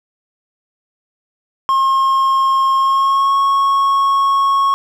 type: tone with pitch glide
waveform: triangle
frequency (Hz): 1073 to 1100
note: C6 to C#6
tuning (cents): +43 to -14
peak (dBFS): -9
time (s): 1.69-4.74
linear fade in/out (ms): 0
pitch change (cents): +43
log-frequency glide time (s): 2.76-3.37
effects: none